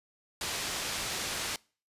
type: low-pass noise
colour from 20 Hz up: white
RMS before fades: -35 dBFS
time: 0.41-1.56 s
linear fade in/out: 2 ms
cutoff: 6600 Hz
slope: 12 dB/octave
effects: noise-tail reverb RT60 0.4 s tail -25 dB re dry + resampled to 32000 Hz